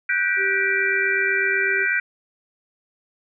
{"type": "chord", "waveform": "sine", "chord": "G major seventh", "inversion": "third", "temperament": "equal with one note detuned", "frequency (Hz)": [1480, 1568, 1943.8, 2349], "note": ["F#6", "G6", "B6", "D7"], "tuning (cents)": [0, 0, -28, 0], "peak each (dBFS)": -24, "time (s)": [0.09, 2], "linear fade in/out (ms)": 5}
{"type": "tone", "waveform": "sine", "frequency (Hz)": 389.5, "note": "G4", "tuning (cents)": -11, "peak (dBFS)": -27, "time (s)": [0.36, 1.87], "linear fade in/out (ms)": 50}
{"effects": []}